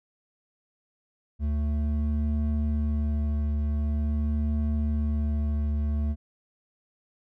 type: tone pair together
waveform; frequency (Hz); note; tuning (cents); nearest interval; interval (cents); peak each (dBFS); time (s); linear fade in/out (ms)
triangle; 73.78 / 221.8; D2 / A3; +9 / +14; octave + perfect fifth; 1905; -22 / -30; 1.39-6.16; 50
effects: none